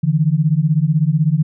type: beating tone pair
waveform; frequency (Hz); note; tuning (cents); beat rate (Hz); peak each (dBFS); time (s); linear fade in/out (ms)
sine; 146.83 / 162.83; D3 / E3; 0 / -21; 16; -15; 0.03-1.43; 10
effects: none